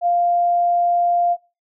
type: tone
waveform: sine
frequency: 698 Hz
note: F5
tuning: 1 cent flat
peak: -14 dBFS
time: 0.01-1.37 s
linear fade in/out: 50 ms
effects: noise-tail reverb RT60 0.3 s tail -21 dB re dry